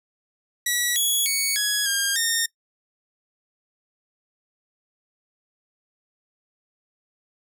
10% pulse tone with pitch steps, 1938 / 3361 / 2230 / 1673 / 1611 / 1834 Hz, B6 / G#7 / C#7 / G#6 / G6 / A#6, -33 / +20 / +10 / +12 / +47 / -29 cents, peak -12 dBFS, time 0.66-2.46 s, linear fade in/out 5 ms, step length 300 ms, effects noise-tail reverb RT60 0.1 s tail -21 dB re dry

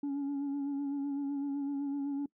sine tone with vibrato, 281.4 Hz, C#4, 26 cents sharp, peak -29 dBFS, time 0.03-2.26 s, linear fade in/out 5 ms, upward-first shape sine, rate 7.9 Hz, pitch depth 34 cents each way, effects noise-tail reverb RT60 0.1 s tail -23 dB re dry + tanh soft clip ceiling -31 dBFS

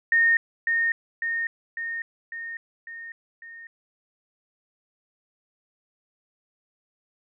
sine tone with echo, 1840 Hz, A#6, 23 cents flat, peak -16 dBFS, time 0.12-0.37 s, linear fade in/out 2 ms, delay 550 ms, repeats 6, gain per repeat -4 dB, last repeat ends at 3.67 s, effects none

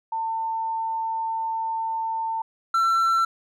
sine / triangle tone pair in turn, 898 / 1345.5 Hz, A5 / E6, +35 / +35 cents, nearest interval perfect fifth, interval 700 cents, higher second, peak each -24 / -16 dBFS, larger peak second, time 0.12-2.42 / 2.74-3.25 s, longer first, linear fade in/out 5 ms, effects none

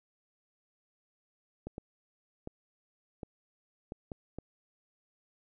clicks, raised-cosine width 2 ms, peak -26 dBFS, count 7, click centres 1.67 / 1.781 / 2.474 / 3.232 / 3.921 / 4.118 / 4.386 s, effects none

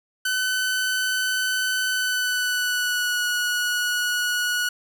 sawtooth tone with pitch glide, 1512 to 1461.3 Hz, F#6 to F#6, +37 to -22 cents, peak -18 dBFS, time 0.25-4.69 s, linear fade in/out 5 ms, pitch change -59 cents, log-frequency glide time 1.88-3.25 s, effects none

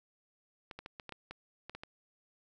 clicks, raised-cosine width 0.3 ms, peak -28 dBFS, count 10, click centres 0.712 / 0.79 / 0.861 / 0.998 / 1.093 / 1.123 / 1.31 / 1.696 / 1.75 / 1.835 s, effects none

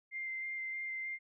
sine tone with vibrato, 2093 Hz, C7, in tune, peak -37 dBFS, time 0.11-1.19 s, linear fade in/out 50 ms, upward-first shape square, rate 3.2 Hz, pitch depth 9 cents each way, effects none

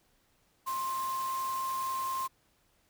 sine tone in noise, 1055 Hz, C6, 14 cents sharp, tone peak -31 dBFS, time 0.66-2.28 s, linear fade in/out 20 ms, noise white, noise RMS -44 dBFS, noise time 0.66-2.28 s, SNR +10 dB, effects pink hiss -70 dBFS RMS until 2.89 s

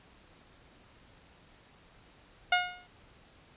15% pulse tone with exponential decay, 719 Hz, F#5, 50 cents flat, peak -14 dBFS, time 2.52-2.87 s, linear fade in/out 5 ms, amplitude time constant 76 ms, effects pink hiss -59 dBFS RMS until 3.56 s + resampled to 8000 Hz

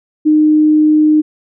sine tone, 306.1 Hz, D#4, 28 cents flat, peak -6 dBFS, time 0.25-1.22 s, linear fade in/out 20 ms, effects none

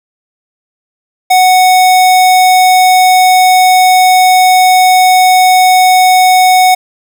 square tone, 740 Hz, F#5, in tune, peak -4 dBFS, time 1.3-6.75 s, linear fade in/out 10 ms, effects none

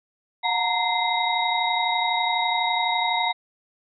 sine tone cluster, 727 / 908 / 940 / 2079 / 3785 Hz, F#5 / A#5 / A#5 / C7 / A#7, -31 / -46 / +14 / -12 / +26 cents, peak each -27 dBFS, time 0.43-3.33 s, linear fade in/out 20 ms, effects none

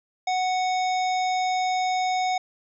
harmonic tone, 740 Hz, F#5, in tune, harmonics 1 / 3 / 5 / 7 / 9, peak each -22 / -32 / -36 / -39 / -41 dBFS, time 0.27-2.38 s, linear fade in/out 5 ms, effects none

